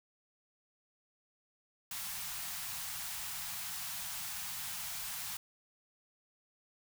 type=band-stop noise; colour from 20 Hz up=white; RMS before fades=-41 dBFS; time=1.91-5.37 s; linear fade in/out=2 ms; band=200 to 700 Hz; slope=48 dB/octave; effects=none